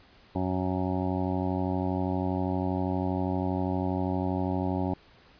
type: harmonic tone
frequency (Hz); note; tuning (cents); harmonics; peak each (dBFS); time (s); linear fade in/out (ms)
92.5; F#2; 0; 1 / 2 / 3 / 4 / 6 / 7 / 8 / 9 / 10; -32 / -32 / -31 / -36 / -39 / -39 / -40 / -38 / -42; 0.35-4.94; 5
effects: pink hiss -57 dBFS RMS until 5.39 s + resampled to 11025 Hz